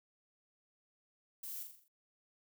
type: noise with echo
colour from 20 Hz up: violet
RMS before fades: -45 dBFS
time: 1.43-1.63 s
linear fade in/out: 5 ms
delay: 42 ms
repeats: 6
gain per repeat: -5 dB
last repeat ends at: 1.882 s
effects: none